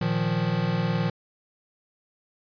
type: chord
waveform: square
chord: Bb suspended fourth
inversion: none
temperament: equal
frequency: 116.54 / 155.56 / 174.61 Hz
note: Bb2 / Eb3 / F3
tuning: 0 / 0 / 0 cents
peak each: -30 / -28 / -27 dBFS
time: 0.01-1.1 s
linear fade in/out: 5 ms
effects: resampled to 11025 Hz